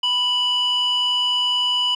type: tone with band-pass filter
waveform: square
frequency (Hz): 987.8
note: B5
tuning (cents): 0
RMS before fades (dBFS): -20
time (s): 0.03-1.95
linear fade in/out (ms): 5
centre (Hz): 2700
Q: 5.2
effects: resampled to 24000 Hz